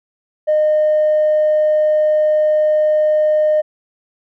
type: tone with tanh clipping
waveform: triangle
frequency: 612 Hz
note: D#5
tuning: 29 cents flat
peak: -11 dBFS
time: 0.47-3.62 s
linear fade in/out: 20 ms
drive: 5 dB
effects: none